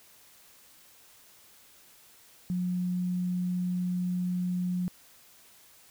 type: tone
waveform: sine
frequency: 180 Hz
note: F#3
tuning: 47 cents flat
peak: -27 dBFS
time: 2.5-4.88 s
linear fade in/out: 0 ms
effects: white hiss -57 dBFS RMS until 5.9 s